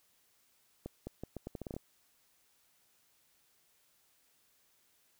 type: accelerating click train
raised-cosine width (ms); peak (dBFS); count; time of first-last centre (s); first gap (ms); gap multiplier
2; -27; 11; 0.86-1.765; 210; 0.79
effects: white hiss -71 dBFS RMS until 5.19 s